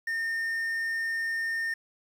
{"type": "tone with quantisation", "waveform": "triangle", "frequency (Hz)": 1821, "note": "A#6", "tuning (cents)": -41, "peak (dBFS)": -26, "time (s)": [0.07, 1.74], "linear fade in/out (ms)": 5, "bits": 9, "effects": []}